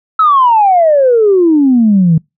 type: exponential sweep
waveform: sine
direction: down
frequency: 1318.5 to 155.56 Hz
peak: -4 dBFS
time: 0.19-2.18 s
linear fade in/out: 5 ms
effects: noise-tail reverb RT60 0.2 s tail -26 dB re dry + tanh soft clip ceiling 0 dBFS